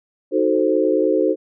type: chord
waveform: sine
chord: D# diminished seventh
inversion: none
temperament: equal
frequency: 311.1 / 370 / 440 / 523.3 Hz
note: D#4 / F#4 / A4 / C5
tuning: 0 / 0 / 0 / 0 cents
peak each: -20 dBFS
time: 0.31-1.36 s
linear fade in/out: 50 ms
effects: none